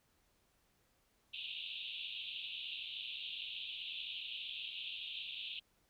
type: band-pass noise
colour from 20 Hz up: pink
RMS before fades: -45 dBFS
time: 1.33-5.6 s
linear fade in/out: 10 ms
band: 2600 to 3800 Hz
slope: 96 dB/octave
effects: pink hiss -75 dBFS RMS until 5.89 s